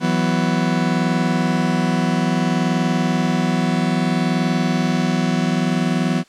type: chord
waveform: 40% pulse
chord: E suspended second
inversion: none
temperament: just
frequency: 164.81 / 185.42 / 247.2 Hz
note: E3 / F#3 / B3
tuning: 0 / +4 / +2 cents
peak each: -20 dBFS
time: 0-6.24 s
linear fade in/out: 50 ms
effects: white hiss -52 dBFS RMS until 6.28 s + low-pass 6000 Hz 12 dB/octave